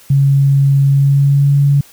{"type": "tone with pitch glide", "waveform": "sine", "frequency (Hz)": [138.59, 141.5], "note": ["C#3", "C#3"], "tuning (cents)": [0, 36], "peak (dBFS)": -7, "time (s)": [0.1, 1.81], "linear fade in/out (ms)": 5, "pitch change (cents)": 36, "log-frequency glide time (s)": [0.9, 1.55], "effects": ["white hiss -43 dBFS RMS until 1.92 s"]}